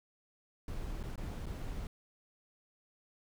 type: noise with dropouts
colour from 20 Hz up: brown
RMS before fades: -40 dBFS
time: 0.68-1.87 s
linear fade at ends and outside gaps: 2 ms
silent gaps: 1.03-1.036 / 1.158-1.177 / 1.458-1.465 s
effects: none